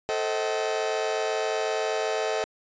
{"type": "chord", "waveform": "40% pulse", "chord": "A diminished seventh", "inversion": "none", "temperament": "just", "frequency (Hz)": [440, 528, 633.6, 760.3], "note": ["A4", "C5", "Eb5", "Gb5"], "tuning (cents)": [0, 16, 31, 47], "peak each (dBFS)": [-28, -33, -29, -32], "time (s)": [0.09, 2.44], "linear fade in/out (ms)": 0, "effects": ["resampled to 16000 Hz"]}